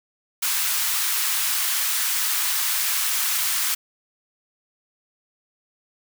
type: high-pass noise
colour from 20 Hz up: white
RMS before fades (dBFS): -23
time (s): 0.42-3.75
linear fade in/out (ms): 10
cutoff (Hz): 990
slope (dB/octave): 24
effects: none